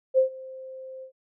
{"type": "tone with ADSR envelope", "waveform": "sine", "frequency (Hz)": 523.3, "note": "C5", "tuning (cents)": 0, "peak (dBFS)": -14, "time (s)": [0.14, 1.12], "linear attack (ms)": 40, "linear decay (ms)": 110, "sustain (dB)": -23, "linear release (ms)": 93, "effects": []}